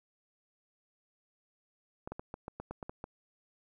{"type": "clicks", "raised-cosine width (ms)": 1, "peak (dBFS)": -26, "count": 10, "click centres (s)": [2.075, 2.12, 2.195, 2.341, 2.481, 2.6, 2.71, 2.828, 2.895, 3.041], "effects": ["11-bit"]}